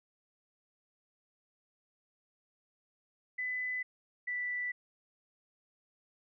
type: tone pair in turn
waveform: sine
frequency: 2004 / 1973 Hz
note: B6 / B6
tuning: +25 / -2 cents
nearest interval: unison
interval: 27 cents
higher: first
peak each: -33 / -33 dBFS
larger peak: neither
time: 3.38-3.83 / 4.27-4.72 s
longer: neither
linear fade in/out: 10 ms
effects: none